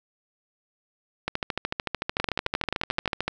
two click trains, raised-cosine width 0.3 ms, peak -9 / -10 dBFS, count 11 / 28, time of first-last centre 2.2-3.077 / 1.28-3.28 s, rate 11.4 / 13.5 Hz, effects none

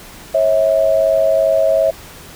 sine tone pair together, 545.3 / 648 Hz, C#5 / E5, -29 / -30 cents, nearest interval minor third, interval 299 cents, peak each -15 / -12 dBFS, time 0.34-1.91 s, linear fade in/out 10 ms, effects pink hiss -37 dBFS RMS until 2.35 s

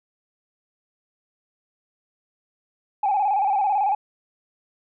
sine tone with vibrato, 806 Hz, G5, 48 cents sharp, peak -17 dBFS, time 3.03-3.95 s, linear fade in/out 5 ms, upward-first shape square, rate 18 Hz, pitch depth 70 cents each way, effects tanh soft clip ceiling -14 dBFS

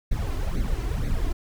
brown noise with flanger, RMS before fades -25 dBFS, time 0.11-1.33 s, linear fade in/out 10 ms, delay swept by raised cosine 0.48 to 2.98 ms, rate 2.1 Hz, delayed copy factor +0.75, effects none

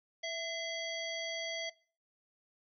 harmonic tone with a mistuned harmonic, 658 Hz, E5, 3 cents flat, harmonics 1 / 3 / 5 / 7 / 9, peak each -40 / -40 / -42 / -46 / -48 dBFS, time 0.23-1.7 s, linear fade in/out 10 ms, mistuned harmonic 3, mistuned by +59 cents, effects noise-tail reverb RT60 0.4 s tail -21 dB re dry

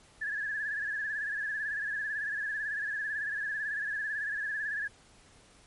sine tone with vibrato, 1700 Hz, G#6, 40 cents sharp, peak -31 dBFS, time 0.21-4.88 s, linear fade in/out 10 ms, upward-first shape sine, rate 18 Hz, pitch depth 71 cents each way, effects pink hiss -59 dBFS RMS until 5.66 s + MP3 48 kbps

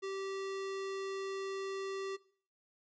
square tone, 388.4 Hz, G4, 16 cents flat, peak -38 dBFS, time 0.02-2.17 s, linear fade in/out 20 ms, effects noise-tail reverb RT60 0.5 s tail -19 dB re dry + resampled to 16000 Hz

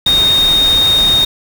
sine tone in noise, 3704 Hz, A#7, 12 cents flat, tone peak -8 dBFS, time 0.06-1.25 s, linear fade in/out 5 ms, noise pink, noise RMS -21 dBFS, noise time 0.06-1.25 s, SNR +10 dB, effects none

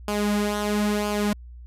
sawtooth tone with flanger, 207.7 Hz, G#3, in tune, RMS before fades -24 dBFS, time 0.08-1.33 s, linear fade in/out 2 ms, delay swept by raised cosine 0.51 to 4.41 ms, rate 1 Hz, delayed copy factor -0.6, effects added 60 Hz sine -39 dBFS peak until 1.66 s + resampled to 32000 Hz

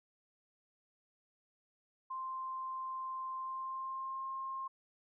sine tone with pitch glide, 1046.5 to 1064.8 Hz, C6 to C6, 0 to +30 cents, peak -38 dBFS, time 2.1-4.68 s, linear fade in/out 10 ms, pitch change +30 cents, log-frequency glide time 3.37-4.26 s, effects none

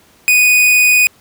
45% pulse tone, 2481 Hz, D#7, 6 cents flat, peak -7 dBFS, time 0.28-1.07 s, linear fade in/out 0 ms, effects pink hiss -49 dBFS RMS until 1.2 s + high-pass 80 Hz 12 dB/octave

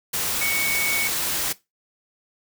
sine tone in noise, 2229 Hz, C#7, 9 cents sharp, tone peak -23 dBFS, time 0.41-1.08 s, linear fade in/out 10 ms, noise white, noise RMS -25 dBFS, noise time 0.13-1.53 s, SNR -1 dB, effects noise-tail reverb RT60 0.2 s tail -18 dB re dry

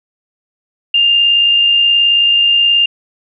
sine tone with amplitude modulation, 2804 Hz, F7, 6 cents sharp, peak -6 dBFS, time 0.94-2.86 s, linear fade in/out 5 ms, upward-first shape sine, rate 58.7 Hz, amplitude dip 30%, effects none

